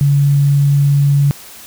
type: tone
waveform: sine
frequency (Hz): 141.8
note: C#3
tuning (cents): +40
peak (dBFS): -8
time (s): 0.01-1.31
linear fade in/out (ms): 0
effects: white hiss -36 dBFS RMS until 1.66 s